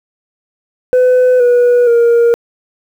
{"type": "tone with pitch steps", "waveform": "sine", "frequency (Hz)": [504, 486.6, 469.7], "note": ["B4", "B4", "A#4"], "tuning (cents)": [35, -26, 13], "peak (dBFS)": -3, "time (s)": [0.93, 2.34], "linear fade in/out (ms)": 0, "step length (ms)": 470, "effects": ["tanh soft clip ceiling -5 dBFS", "7-bit"]}